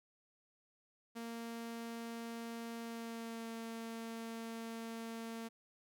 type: tone with pitch glide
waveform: sawtooth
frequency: 231.2 to 227.8 Hz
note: A#3 to A#3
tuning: -14 to -40 cents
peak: -39 dBFS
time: 1.15-5.49 s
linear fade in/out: 20 ms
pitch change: -26 cents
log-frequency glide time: 2.8-3.49 s
effects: none